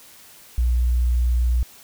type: tone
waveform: sine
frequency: 60.5 Hz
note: B1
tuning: 35 cents flat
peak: -16 dBFS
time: 0.58-1.63 s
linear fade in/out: 0 ms
effects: white hiss -47 dBFS RMS until 1.83 s